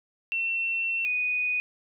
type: tone pair in turn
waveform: sine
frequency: 2703 / 2482 Hz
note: E7 / D#7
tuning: +43 / -5 cents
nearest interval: minor second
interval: 148 cents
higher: first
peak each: -25 / -24 dBFS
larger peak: second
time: 0.32-1.05 / 1.05-1.6 s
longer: first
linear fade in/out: 0 ms
effects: none